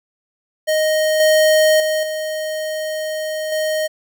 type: tone with level steps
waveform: square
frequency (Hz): 622.3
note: D#5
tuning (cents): 0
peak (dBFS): -15 / -11 / -17 / -22 / -18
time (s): 0.67-3.88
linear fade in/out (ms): 20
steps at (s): 1.2 / 1.8 / 2.03 / 3.52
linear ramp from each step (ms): 2
effects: none